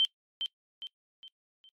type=tone with echo; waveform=sine; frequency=3115 Hz; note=G7; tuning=12 cents flat; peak=-21 dBFS; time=0-0.05 s; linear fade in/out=0 ms; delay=410 ms; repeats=4; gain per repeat=-8 dB; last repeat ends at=1.69 s; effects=noise-tail reverb RT60 0.1 s tail -21 dB re dry + MP3 64 kbps